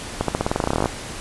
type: accelerating click train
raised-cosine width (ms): 1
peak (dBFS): -5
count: 18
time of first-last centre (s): 0.21-0.858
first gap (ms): 73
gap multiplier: 0.91
effects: pink hiss -33 dBFS RMS until 1.2 s + resampled to 24000 Hz